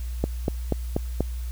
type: click train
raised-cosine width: 2 ms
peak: -9 dBFS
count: 5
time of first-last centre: 0.24-1.206 s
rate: 4.14 Hz
effects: added 60 Hz sine -28 dBFS peak until 1.51 s + white hiss -49 dBFS RMS until 1.51 s